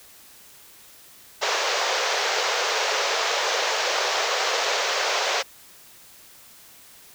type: band-pass noise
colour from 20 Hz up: pink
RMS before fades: -24 dBFS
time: 1.41-5.43 s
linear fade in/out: 20 ms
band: 440 to 6600 Hz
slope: 48 dB/octave
effects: white hiss -49 dBFS RMS until 7.14 s